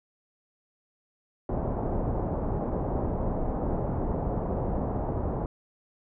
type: low-pass noise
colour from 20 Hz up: pink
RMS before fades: -29 dBFS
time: 1.49-5.46 s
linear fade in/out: 2 ms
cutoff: 850 Hz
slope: 24 dB/octave
effects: none

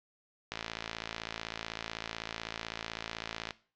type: click train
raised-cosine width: 0.2 ms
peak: -18 dBFS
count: 168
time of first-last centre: 0.52-3.507 s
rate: 55.9 Hz
effects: noise-tail reverb RT60 0.4 s tail -18 dB re dry + low-pass 5000 Hz 12 dB/octave

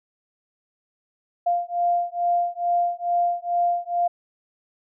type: beating tone pair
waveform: sine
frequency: 697 / 699.3 Hz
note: F5 / F5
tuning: -4 / +2 cents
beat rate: 2.3 Hz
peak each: -23 dBFS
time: 1.46-4.08 s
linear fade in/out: 10 ms
effects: none

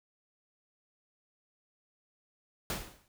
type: noise with exponential decay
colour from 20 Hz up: pink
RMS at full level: -32 dBFS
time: 2.7-3.08 s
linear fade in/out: 1 ms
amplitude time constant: 81 ms
effects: none

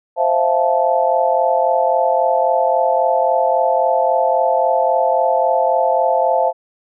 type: chord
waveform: sine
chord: F major seventh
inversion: second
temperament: just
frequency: 523.8 / 654.8 / 698.5 / 873.1 Hz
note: C5 / E5 / F5 / A5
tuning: +2 / -12 / 0 / -14 cents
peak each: -18 dBFS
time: 0.16-6.53 s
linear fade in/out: 50 ms
effects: none

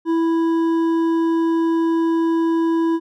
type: tone with hard clipping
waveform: sine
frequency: 329.6 Hz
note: E4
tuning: in tune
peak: -17 dBFS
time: 0.05-3 s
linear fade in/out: 50 ms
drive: 7 dB
effects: none

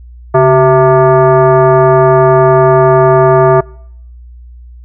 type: tone with frequency modulation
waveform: sine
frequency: 138.59 Hz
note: C#3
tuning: in tune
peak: -3 dBFS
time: 0.34-3.61 s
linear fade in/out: 10 ms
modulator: 522 Hz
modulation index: 1.7
effects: noise-tail reverb RT60 0.7 s tail -25 dB re dry + added 60 Hz sine -30 dBFS peak until 4.84 s

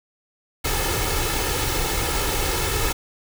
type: noise with comb filter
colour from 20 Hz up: pink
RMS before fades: -23 dBFS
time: 0.64-2.93 s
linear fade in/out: 10 ms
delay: 2.3 ms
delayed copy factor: +0.65
effects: none

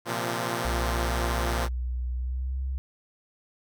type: chord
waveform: 5% pulse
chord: Bb suspended second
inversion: none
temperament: equal with one note detuned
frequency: 116.54 / 130.81 / 172.71 Hz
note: Bb2 / C3 / F3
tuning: 0 / 0 / -19 cents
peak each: -19 / -23 / -21 dBFS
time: 0.05-1.69 s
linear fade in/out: 50 ms
type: tone with pitch glide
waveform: sine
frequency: 61.74 to 65.79 Hz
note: B1 to C2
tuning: 0 to +10 cents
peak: -27 dBFS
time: 0.65-2.78 s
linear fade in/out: 0 ms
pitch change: +110 cents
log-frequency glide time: 2.13-2.6 s
effects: none

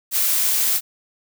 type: noise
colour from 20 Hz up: blue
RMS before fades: -19 dBFS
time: 0.11-0.81 s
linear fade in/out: 50 ms
effects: none

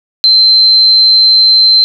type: tone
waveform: sine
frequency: 4104 Hz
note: C8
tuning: 34 cents flat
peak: -3 dBFS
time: 0.24-1.84 s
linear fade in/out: 0 ms
effects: 7-bit

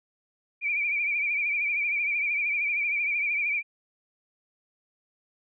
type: tone with vibrato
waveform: sine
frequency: 2349 Hz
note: D7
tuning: in tune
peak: -24 dBFS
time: 0.61-3.63 s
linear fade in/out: 50 ms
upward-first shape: triangle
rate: 13 Hz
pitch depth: 82 cents each way
effects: none

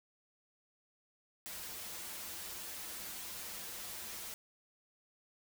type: noise with comb filter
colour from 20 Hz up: white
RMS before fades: -45 dBFS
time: 1.46-4.34 s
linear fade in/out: 0 ms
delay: 7.3 ms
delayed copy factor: -0.85
effects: none

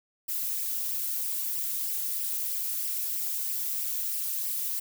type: noise with flanger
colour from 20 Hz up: violet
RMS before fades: -31 dBFS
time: 0.28-4.8 s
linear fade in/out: 10 ms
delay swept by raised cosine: 0.37 to 3.47 ms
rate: 3.1 Hz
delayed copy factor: +0.65
effects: none

